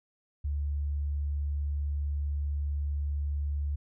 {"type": "tone", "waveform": "sine", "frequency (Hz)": 72.3, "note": "D2", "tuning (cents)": -27, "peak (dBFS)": -28, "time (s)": [0.44, 3.76], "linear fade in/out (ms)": 10, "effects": []}